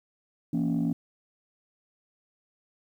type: chord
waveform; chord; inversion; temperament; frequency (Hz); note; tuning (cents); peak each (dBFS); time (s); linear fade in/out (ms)
sine; A# diminished; second; just; 167.82 / 233.1 / 279.7; E3 / A#3 / C#4; +31 / 0 / +16; -27; 0.53-0.93; 5
effects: tanh soft clip ceiling -20 dBFS + 10-bit